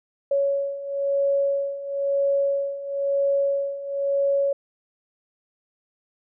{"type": "beating tone pair", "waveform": "sine", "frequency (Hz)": [557, 558], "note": ["C#5", "C#5"], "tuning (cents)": [8, 11], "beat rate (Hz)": 1, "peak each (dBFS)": [-26, -22], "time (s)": [0.31, 4.53], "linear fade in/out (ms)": 5, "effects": []}